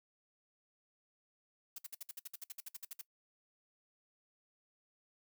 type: noise bursts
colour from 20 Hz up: blue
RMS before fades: -45 dBFS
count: 16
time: 1.76-3.014 s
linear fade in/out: 5 ms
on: 24 ms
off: 58 ms
effects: noise-tail reverb RT60 0.1 s tail -20 dB re dry